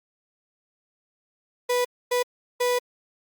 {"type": "tone bursts at uneven times", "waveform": "35% pulse", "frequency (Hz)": 492.2, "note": "B4", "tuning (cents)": -6, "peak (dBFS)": -19, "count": 3, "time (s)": [[1.69, 1.85], [2.11, 2.23], [2.6, 2.79]], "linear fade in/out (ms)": 10, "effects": ["Opus 48 kbps"]}